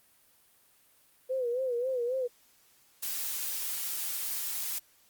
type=tone with vibrato; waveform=sine; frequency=499.5 Hz; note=B4; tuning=20 cents sharp; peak=-28 dBFS; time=1.29-2.28 s; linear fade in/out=20 ms; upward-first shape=sine; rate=3.7 Hz; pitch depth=100 cents each way
type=noise; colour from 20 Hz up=blue; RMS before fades=-34 dBFS; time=3.02-4.79 s; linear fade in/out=10 ms
effects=white hiss -64 dBFS RMS until 5.09 s + Opus 32 kbps